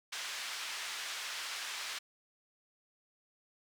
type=band-pass noise; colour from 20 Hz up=pink; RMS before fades=-41 dBFS; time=0.12-1.99 s; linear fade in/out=10 ms; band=1600 to 6400 Hz; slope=12 dB/octave; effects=none